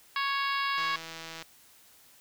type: harmonic tone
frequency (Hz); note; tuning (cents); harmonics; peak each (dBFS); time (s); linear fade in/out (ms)
554.4; C#5; 0; 2 / 3 / 4 / 5 / 6 / 7 / 8 / 9; -30 / -34 / -36 / -38 / -40 / -41 / -42 / -43; 0.16-0.96; 2
type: click train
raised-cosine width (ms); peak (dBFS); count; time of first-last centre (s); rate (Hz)
0.2; -24; 106; 0.78-1.424; 163
effects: white hiss -58 dBFS RMS until 2.2 s